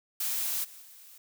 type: noise with level steps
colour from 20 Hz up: blue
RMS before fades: -31 / -49 / -52 dBFS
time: 0.2-1.18 s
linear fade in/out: 5 ms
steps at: 0.63 / 0.81 s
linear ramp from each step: 20 ms
effects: none